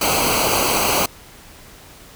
pink noise with comb filter, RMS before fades -18 dBFS, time 0.01-1.06 s, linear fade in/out 5 ms, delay 0.56 ms, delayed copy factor -0.8, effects pink hiss -43 dBFS RMS until 2.15 s

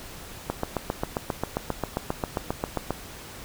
click train, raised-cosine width 1 ms, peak -11 dBFS, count 19, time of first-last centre 0.5-2.906 s, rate 7.48 Hz, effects pink hiss -42 dBFS RMS until 3.44 s

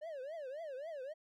triangle tone with vibrato, 584 Hz, D5, 10 cents flat, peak -40 dBFS, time 0.01-1.14 s, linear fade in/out 20 ms, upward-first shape triangle, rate 3.7 Hz, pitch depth 280 cents each way, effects none

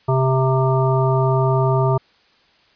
harmonic tone, 131.6 Hz, C3, 10 cents sharp, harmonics 1 / 3 / 5 / 7 / 9, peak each -16 / -21 / -23 / -24 / -26 dBFS, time 0.08-1.98 s, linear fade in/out 10 ms, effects white hiss -56 dBFS RMS until 2.75 s + resampled to 11025 Hz

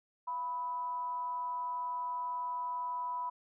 sine tone with amplitude modulation, 987.8 Hz, B5, in tune, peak -32 dBFS, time 0.27-3.3 s, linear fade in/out 10 ms, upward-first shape sine, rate 294 Hz, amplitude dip 40%, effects none

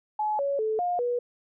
sine tone with pitch steps, 851 / 560 / 436.1 / 710 / 485.6 Hz, G#5 / C#5 / A4 / F5 / B4, +42 / +18 / -15 / +28 / -29 cents, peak -24 dBFS, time 0.19-1.19 s, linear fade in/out 5 ms, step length 200 ms, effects none

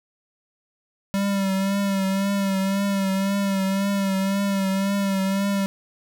square tone with vibrato, 195.7 Hz, G3, 3 cents flat, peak -21 dBFS, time 1.14-5.66 s, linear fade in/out 0 ms, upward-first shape triangle, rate 1.9 Hz, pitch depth 44 cents each way, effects none

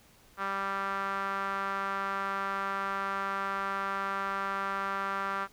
sawtooth tone with band-pass filter, 196 Hz, G3, in tune, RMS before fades -33 dBFS, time 0.37-5.48 s, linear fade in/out 50 ms, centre 1300 Hz, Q 3.5, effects pink hiss -60 dBFS RMS until 5.52 s

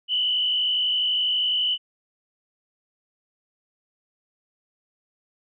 sine tone with frequency modulation, 2987 Hz, F#7, 16 cents sharp, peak -20 dBFS, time 0.08-1.78 s, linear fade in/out 50 ms, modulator 52.1 Hz, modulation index 1.6, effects none

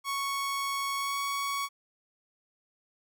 sawtooth tone with pitch glide, 1108.7 to 1118.3 Hz, C#6 to C#6, 0 to +15 cents, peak -26 dBFS, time 0.04-1.69 s, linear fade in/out 50 ms, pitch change +15 cents, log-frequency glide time 0.97-1.18 s, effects none

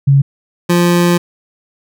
sine / 25% pulse tone pair in turn, 138.59 / 174.3 Hz, C#3 / F3, 0 / -3 cents, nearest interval major third, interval 397 cents, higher second, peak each -5 dBFS, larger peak neither, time 0.07-0.22 / 0.69-1.18 s, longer second, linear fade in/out 10 ms, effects none

